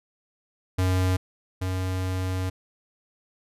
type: tone pair in turn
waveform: square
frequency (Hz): 92.5 / 92.89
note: F#2 / F#2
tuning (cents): 0 / +7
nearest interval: unison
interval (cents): 7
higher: second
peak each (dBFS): -21 / -26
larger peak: first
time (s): 0.78-1.17 / 1.61-2.5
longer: second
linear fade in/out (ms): 10
effects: resampled to 32000 Hz